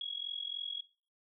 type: tone with amplitude modulation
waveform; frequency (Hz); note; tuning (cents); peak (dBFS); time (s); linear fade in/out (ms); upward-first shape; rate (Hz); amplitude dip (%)
sine; 3322; G#7; 0; -33; 0.01-0.81; 2; sine; 43.4; 85
effects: noise-tail reverb RT60 0.4 s tail -18 dB re dry